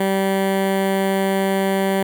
15% pulse tone with notch filter, 193.6 Hz, G3, 21 cents flat, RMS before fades -19 dBFS, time 0-2.03 s, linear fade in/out 5 ms, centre 5400 Hz, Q 0.88, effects none

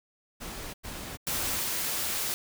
pink noise bursts, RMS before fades -39 dBFS, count 3, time 0.4-1.606 s, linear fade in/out 20 ms, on 340 ms, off 93 ms
white noise, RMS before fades -31 dBFS, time 1.27-2.34 s, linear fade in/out 0 ms
effects none

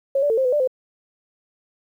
sine tone with pitch steps, 546 / 581 / 449.2 / 527 / 502 / 591 / 515 Hz, C#5 / D5 / A4 / C5 / B4 / D5 / C5, -26 / -19 / +36 / +12 / +28 / +11 / -28 cents, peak -16 dBFS, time 0.15-0.675 s, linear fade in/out 5 ms, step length 75 ms, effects 9-bit

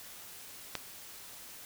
click, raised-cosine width 0.2 ms, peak -16 dBFS, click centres 0.753 s, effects white hiss -49 dBFS RMS until 1.65 s

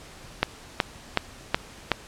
click train, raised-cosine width 0.3 ms, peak -3 dBFS, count 5, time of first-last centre 0.43-1.917 s, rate 2.69 Hz, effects pink hiss -46 dBFS RMS until 2.07 s + low-pass 9000 Hz 12 dB/octave

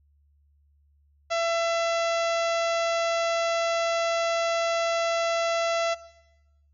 harmonic tone, 671 Hz, E5, 31 cents sharp, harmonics 1 / 2 / 3 / 4 / 5 / 6 / 7 / 8 / 9 / 10, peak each -25 / -31 / -35 / -37 / -39 / -41 / -42 / -43 / -44 / -45 dBFS, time 1.3-5.95 s, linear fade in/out 20 ms, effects noise-tail reverb RT60 1.0 s tail -18 dB re dry + added 72 Hz sine -60 dBFS peak until 6.73 s

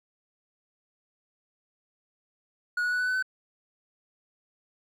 triangle tone with pitch steps, 1454 / 1466.7 / 1479.4 / 1492.3 / 1505.3 / 1518.4 Hz, F#6 / F#6 / F#6 / F#6 / F#6 / F#6, -31 / -16 / -1 / +14 / +29 / +44 cents, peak -23 dBFS, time 2.77-3.226 s, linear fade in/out 5 ms, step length 76 ms, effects none

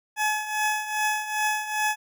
20% pulse tone with tremolo, 852 Hz, G#5, 44 cents sharp, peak -16 dBFS, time 0.16-1.96 s, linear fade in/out 50 ms, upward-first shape triangle, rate 2.5 Hz, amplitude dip 75%, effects none

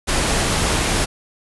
pink low-pass noise, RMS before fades -19 dBFS, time 0.07-1.06 s, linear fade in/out 20 ms, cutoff 11000 Hz, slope 96 dB/octave, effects none

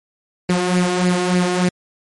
sawtooth tone with flanger, 179.9 Hz, F#3, 48 cents flat, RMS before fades -17 dBFS, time 0.49-1.69 s, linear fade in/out 5 ms, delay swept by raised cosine 0.42 to 2.92 ms, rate 3.4 Hz, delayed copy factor +0.55, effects MP3 48 kbps

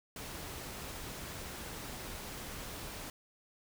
pink noise, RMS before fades -44 dBFS, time 0.16-3.1 s, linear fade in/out 2 ms, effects none

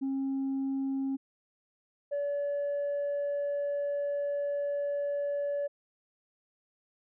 sine tone pair in turn, 270.2 / 572.5 Hz, C#4 / D5, -44 / -44 cents, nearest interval octave + minor second, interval 1300 cents, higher second, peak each -27 dBFS, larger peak neither, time 0.01-1.17 / 2.11-5.68 s, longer second, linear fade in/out 20 ms, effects tanh soft clip ceiling -27 dBFS

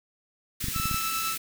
white band-stop noise, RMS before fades -33 dBFS, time 0.6-1.38 s, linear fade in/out 10 ms, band 380 to 1500 Hz, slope 24 dB/octave
clicks, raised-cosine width 5 ms, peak -20 dBFS, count 7, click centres 0.642 / 0.684 / 0.762 / 0.799 / 0.856 / 0.913 / 0.944 s
sawtooth tone with tremolo, 1318.5 Hz, E6, in tune, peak -24 dBFS, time 0.73-1.37 s, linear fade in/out 50 ms, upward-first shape sine, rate 9.7 Hz, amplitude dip 30%
effects none

